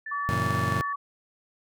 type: tone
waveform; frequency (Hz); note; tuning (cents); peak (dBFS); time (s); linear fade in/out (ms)
sine; 1760; A6; 0; -33; 0.06-0.93; 5
type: tone with pitch glide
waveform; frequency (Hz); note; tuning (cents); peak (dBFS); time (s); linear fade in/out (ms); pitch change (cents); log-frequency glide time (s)
sine; 1143 to 1134.4; D6 to C#6; -47 to +40; -28; 0.11-0.96; 10; -13; 0.64-0.77
type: chord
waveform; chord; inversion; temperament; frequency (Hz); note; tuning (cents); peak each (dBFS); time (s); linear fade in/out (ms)
35% pulse; F# dominant seventh; none; just; 92.5 / 115.62 / 138.75 / 166.5; F#2 / A#2 / C#3 / E3; 0 / -14 / +2 / +18; -30 / -28 / -31 / -32; 0.29-0.81; 0
effects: none